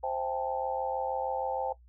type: chord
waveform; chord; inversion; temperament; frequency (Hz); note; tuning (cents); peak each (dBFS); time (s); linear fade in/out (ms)
sine; A minor seventh; first; equal with one note detuned; 523.3 / 659.3 / 793.6 / 880; C5 / E5 / G5 / A5; 0 / 0 / +21 / 0; -34 / -39 / -33 / -36; 0.03-1.73; 10
effects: noise-tail reverb RT60 0.1 s tail -17 dB re dry + added 60 Hz sine -54 dBFS peak until 1.88 s